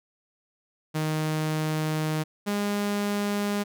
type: tone pair in turn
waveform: sawtooth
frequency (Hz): 155.56 / 204.4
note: D#3 / G#3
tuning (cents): 0 / -27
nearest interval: perfect fourth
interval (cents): 473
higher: second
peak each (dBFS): -21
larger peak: neither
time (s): 0.94-2.24 / 2.46-3.64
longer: first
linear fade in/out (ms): 20
effects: none